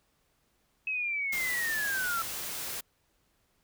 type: linear sweep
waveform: sine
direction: down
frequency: 2583 to 1322 Hz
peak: -29 dBFS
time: 0.87-2.22 s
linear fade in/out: 2 ms
type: noise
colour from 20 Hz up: white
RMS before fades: -37 dBFS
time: 1.32-2.81 s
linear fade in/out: 10 ms
effects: pink hiss -72 dBFS RMS until 3.63 s